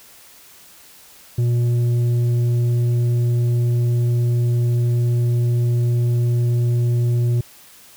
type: tone with tanh clipping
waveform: triangle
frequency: 120 Hz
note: B2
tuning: 49 cents flat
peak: -16 dBFS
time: 1.38-7.41 s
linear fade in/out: 5 ms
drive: 10 dB
effects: white hiss -46 dBFS RMS until 7.96 s